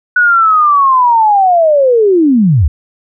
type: linear sweep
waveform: sine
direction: down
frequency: 1480 to 61.2 Hz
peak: -5 dBFS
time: 0.16-2.68 s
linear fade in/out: 5 ms
effects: none